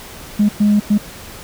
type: tone bursts at uneven times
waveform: sine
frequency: 207.7 Hz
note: G#3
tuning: in tune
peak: -8 dBFS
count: 3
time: 0.39-0.49 / 0.6-0.8 / 0.9-0.98 s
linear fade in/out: 10 ms
effects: tanh soft clip ceiling -6 dBFS + pink hiss -35 dBFS RMS until 1.43 s